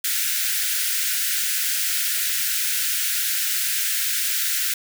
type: high-pass noise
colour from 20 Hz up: white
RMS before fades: -23 dBFS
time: 0.04-4.74 s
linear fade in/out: 5 ms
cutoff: 1400 Hz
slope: 96 dB/octave
effects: none